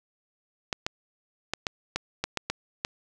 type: clicks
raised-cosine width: 0.2 ms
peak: -10 dBFS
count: 9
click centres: 0.728 / 0.865 / 1.536 / 1.668 / 1.96 / 2.24 / 2.373 / 2.5 / 2.849 s
effects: none